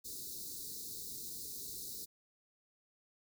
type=band-stop noise; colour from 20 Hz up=white; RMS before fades=-45 dBFS; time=0.04-2.06 s; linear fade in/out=20 ms; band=470 to 3800 Hz; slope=96 dB/octave; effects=none